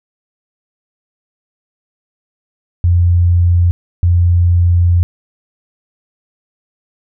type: tone bursts at uneven times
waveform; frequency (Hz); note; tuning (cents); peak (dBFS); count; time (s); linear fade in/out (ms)
sine; 87.31; F2; 0; -7; 2; 2.84-3.71 / 4.03-5.03; 0
effects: none